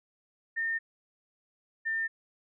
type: tone pair in turn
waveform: sine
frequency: 1819 / 1801.2 Hz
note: A#6 / A6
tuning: -43 / +40 cents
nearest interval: unison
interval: 17 cents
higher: first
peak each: -28 dBFS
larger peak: neither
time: 0.56-0.79 / 1.85-2.08 s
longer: neither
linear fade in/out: 20 ms
effects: none